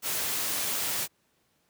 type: noise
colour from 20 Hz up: white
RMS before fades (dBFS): -30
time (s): 0.02-1.08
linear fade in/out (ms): 50
effects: pink hiss -70 dBFS RMS until 1.69 s + high-pass 100 Hz 12 dB/octave